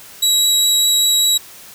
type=tone with vibrato; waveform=25% pulse; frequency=3877 Hz; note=B7; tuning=33 cents flat; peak=-7 dBFS; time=0.22-1.38 s; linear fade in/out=10 ms; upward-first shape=sine; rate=5 Hz; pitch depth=8 cents each way; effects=white hiss -39 dBFS RMS until 1.74 s